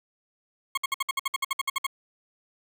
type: tone bursts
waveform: 20% pulse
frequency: 1086 Hz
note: C#6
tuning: 36 cents flat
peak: -19 dBFS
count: 14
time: 0.75-1.867 s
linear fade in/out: 5 ms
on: 25 ms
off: 59 ms
effects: none